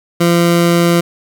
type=tone; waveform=20% pulse; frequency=171.3 Hz; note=F3; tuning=33 cents flat; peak=-4 dBFS; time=0.2-1.01 s; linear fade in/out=10 ms; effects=none